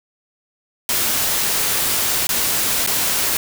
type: noise with dropouts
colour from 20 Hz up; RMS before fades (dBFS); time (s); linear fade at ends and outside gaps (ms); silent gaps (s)
white; -19; 0.89-3.37; 1; 2.27-2.291 / 2.864-2.873
effects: none